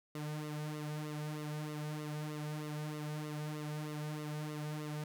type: tone with flanger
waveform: sawtooth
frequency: 151.2 Hz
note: D#3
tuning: 49 cents flat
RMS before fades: -41 dBFS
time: 0.15-5.04 s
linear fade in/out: 2 ms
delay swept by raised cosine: 1.2 to 3 ms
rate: 3.2 Hz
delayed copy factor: -0.75
effects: none